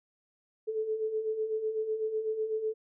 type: beating tone pair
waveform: sine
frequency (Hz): 430.5 / 438.5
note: A4 / A4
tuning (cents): -38 / -6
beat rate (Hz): 8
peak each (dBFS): -37 / -30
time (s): 0.67-2.74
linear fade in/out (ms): 20
effects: none